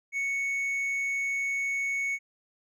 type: tone with hard clipping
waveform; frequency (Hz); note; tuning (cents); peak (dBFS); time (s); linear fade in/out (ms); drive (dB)
sine; 2217; C#7; 0; -28; 0.12-2.19; 50; 3
effects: none